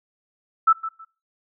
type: tone with echo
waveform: sine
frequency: 1318.5 Hz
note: E6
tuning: in tune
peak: -11 dBFS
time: 0.67-0.73 s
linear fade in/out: 10 ms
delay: 160 ms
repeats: 2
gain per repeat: -14 dB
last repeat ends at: 1.05 s
effects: noise-tail reverb RT60 0.3 s tail -19 dB re dry

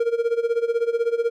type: tone with tremolo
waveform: triangle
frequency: 466.2 Hz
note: A#4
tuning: in tune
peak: -14 dBFS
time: 0-1.3 s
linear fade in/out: 5 ms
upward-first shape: sine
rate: 16 Hz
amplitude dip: 85%
effects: none

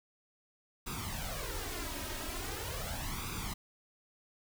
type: noise with flanger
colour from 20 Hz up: pink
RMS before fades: -39 dBFS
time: 0.86-3.54 s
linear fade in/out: 10 ms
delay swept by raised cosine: 0.81 to 3.21 ms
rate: 0.41 Hz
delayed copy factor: +0.75
effects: none

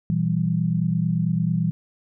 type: tone cluster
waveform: sine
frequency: 121.4 / 165.9 / 194.9 Hz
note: B2 / E3 / G3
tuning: -29 / +11 / -10 cents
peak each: -26 / -21 / -26 dBFS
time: 0.1-1.71 s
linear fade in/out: 0 ms
effects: none

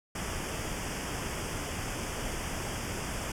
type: band-stop noise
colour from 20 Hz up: pink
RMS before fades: -35 dBFS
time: 0.15-3.32 s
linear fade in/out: 5 ms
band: 3400 to 4800 Hz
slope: 96 dB/octave
effects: low-pass 10000 Hz 12 dB/octave

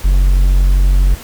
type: tone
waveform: triangle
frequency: 46.25 Hz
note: F#1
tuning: in tune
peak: -5 dBFS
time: 0.04-1.15 s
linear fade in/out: 10 ms
effects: pink hiss -33 dBFS RMS until 1.23 s

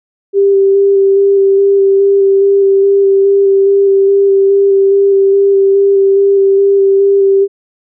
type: tone with vibrato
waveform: sine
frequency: 394 Hz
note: G4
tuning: 9 cents sharp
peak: -5 dBFS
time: 0.33-7.48 s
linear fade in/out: 50 ms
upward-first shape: square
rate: 2.4 Hz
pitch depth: 12 cents each way
effects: none

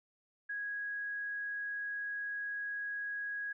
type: tone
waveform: sine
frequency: 1656 Hz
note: G#6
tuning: 5 cents flat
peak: -36 dBFS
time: 0.49-3.53 s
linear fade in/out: 10 ms
effects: none

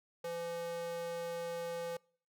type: tone with high-pass filter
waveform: square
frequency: 169.5 Hz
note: E3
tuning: 49 cents sharp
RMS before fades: -40 dBFS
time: 0.24-1.97 s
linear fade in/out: 5 ms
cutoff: 440 Hz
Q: 3.2
effects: noise-tail reverb RT60 0.5 s tail -25 dB re dry

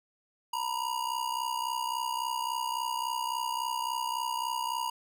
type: ring-modulated tone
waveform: square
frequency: 954 Hz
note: A#5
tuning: 40 cents sharp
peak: -28 dBFS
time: 0.53-4.9 s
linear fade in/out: 5 ms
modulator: 31.8 Hz
effects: none

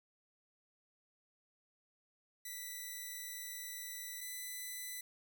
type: tone pair in turn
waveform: 5% pulse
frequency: 1975.5 / 1997.3 Hz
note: B6 / B6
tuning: 0 / +19 cents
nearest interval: unison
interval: 19 cents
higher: second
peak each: -33 / -32 dBFS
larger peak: second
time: 2.45-4.21 / 4.21-5.01 s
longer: first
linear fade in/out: 5 ms
effects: none

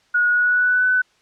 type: tone with pitch glide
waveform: sine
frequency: 1451 to 1502.2 Hz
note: F#6 to F#6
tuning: -34 to +26 cents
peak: -14 dBFS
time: 0.14-1.02 s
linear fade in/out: 10 ms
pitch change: +60 cents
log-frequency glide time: 0.29-0.88 s
effects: white hiss -59 dBFS RMS until 1.21 s + low-pass 5000 Hz 12 dB/octave

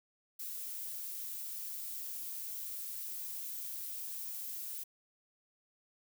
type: noise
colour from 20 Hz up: violet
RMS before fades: -42 dBFS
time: 0.39-4.84 s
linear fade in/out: 10 ms
effects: none

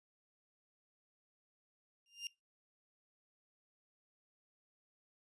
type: tone with exponential growth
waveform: 30% pulse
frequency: 2800 Hz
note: F7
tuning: 4 cents sharp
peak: -34 dBFS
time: 2.06-2.27 s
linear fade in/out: 1 ms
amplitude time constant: 45 ms
effects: noise-tail reverb RT60 0.2 s tail -21 dB re dry + resampled to 24000 Hz

